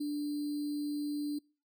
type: tone with sample-and-hold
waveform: sine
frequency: 293.7 Hz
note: D4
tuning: in tune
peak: -32 dBFS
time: 0-1.39 s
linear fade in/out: 10 ms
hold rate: 4410 Hz
effects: noise-tail reverb RT60 0.4 s tail -26 dB re dry